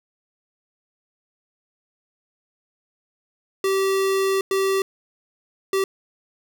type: tone bursts at uneven times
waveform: square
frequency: 387 Hz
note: G4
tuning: 22 cents flat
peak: -19 dBFS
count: 3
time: 3.64-4.41 / 4.51-4.82 / 5.73-5.84 s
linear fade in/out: 2 ms
effects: 8-bit